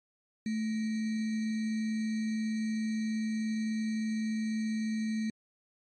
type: tone with sample-and-hold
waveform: sine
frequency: 219.1 Hz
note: A3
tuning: 7 cents flat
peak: -29 dBFS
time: 0.46-5.3 s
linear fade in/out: 2 ms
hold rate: 2100 Hz
effects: MP3 32 kbps